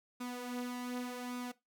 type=tone with flanger; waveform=sawtooth; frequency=246.9 Hz; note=B3; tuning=in tune; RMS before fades=-41 dBFS; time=0.2-1.52 s; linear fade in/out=10 ms; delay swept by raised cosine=0.81 to 5.11 ms; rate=0.86 Hz; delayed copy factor=+0.55; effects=noise-tail reverb RT60 0.2 s tail -18 dB re dry

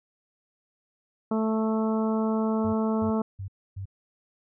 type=harmonic tone; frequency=220 Hz; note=A3; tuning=in tune; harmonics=1 / 2 / 3 / 4 / 5 / 6; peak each=-24 / -30 / -34 / -36 / -38 / -40 dBFS; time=1.31-3.22 s; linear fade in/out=5 ms
type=tone bursts; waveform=sine; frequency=97 Hz; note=G2; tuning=18 cents flat; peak=-32 dBFS; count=4; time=2.64-3.856 s; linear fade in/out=10 ms; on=94 ms; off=280 ms
effects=none

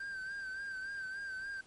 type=tone with vibrato; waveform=triangle; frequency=1568 Hz; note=G6; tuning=in tune; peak=-37 dBFS; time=0-1.61 s; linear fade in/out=5 ms; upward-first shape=sine; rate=3.5 Hz; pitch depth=48 cents each way; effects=pink hiss -62 dBFS RMS until 1.66 s + MP3 48 kbps

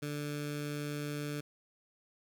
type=tone with notch filter; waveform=15% pulse; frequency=146.83 Hz; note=D3; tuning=in tune; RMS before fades=-38 dBFS; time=0.02-1.41 s; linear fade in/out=10 ms; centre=770 Hz; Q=1.1; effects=none

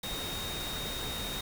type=tone in noise; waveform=sine; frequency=3721 Hz; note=A#7; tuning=4 cents flat; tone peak=-38 dBFS; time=0.03-1.41 s; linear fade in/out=5 ms; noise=pink; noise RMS=-38 dBFS; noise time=0.03-1.41 s; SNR=-3 dB; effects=none

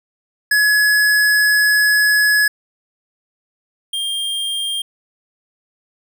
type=tone pair in turn; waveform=square; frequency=1693 / 3203 Hz; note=G#6 / G7; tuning=+33 / +37 cents; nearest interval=major seventh; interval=1104 cents; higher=second; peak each=-12 / -20 dBFS; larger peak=first; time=0.51-2.48 / 3.93-4.82 s; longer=first; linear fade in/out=5 ms; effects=none

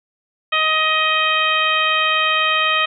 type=harmonic tone; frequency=628 Hz; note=D#5; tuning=16 cents sharp; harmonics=1 / 2 / 3 / 4 / 5 / 6; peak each=-27 / -19 / -22 / -20 / -21 / -28 dBFS; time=0.52-2.86 s; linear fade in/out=10 ms; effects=none

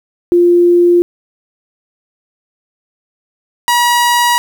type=tone pair in turn; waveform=sine / sawtooth; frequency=349.2 / 961.2 Hz; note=F4 / B5; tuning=0 / -47 cents; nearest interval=octave + tritone; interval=1753 cents; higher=second; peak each=-5 dBFS; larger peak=neither; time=0.32-1.02 / 3.68-4.38 s; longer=neither; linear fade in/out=0 ms; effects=7-bit

